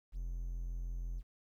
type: tone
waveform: triangle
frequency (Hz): 43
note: F1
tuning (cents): -26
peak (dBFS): -35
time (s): 0.12-1.23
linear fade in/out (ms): 50
effects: 12-bit